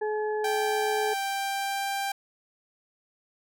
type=harmonic tone; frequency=426.5 Hz; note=G#4; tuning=46 cents sharp; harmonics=1 / 2 / 4; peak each=-27 / -33 / -39 dBFS; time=0.01-1.14 s; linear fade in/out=10 ms
type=tone with pitch glide; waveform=sawtooth; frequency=785 to 790.5 Hz; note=G5 to G5; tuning=+2 to +14 cents; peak=-24 dBFS; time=0.44-2.12 s; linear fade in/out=5 ms; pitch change=+12 cents; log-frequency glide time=1.12-1.89 s
effects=none